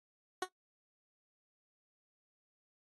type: tone with exponential decay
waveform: 15% pulse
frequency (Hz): 370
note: F#4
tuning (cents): 0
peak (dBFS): -24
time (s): 0.42-0.49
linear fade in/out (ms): 5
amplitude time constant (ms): 15
effects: noise-tail reverb RT60 0.1 s tail -18 dB re dry + AAC 32 kbps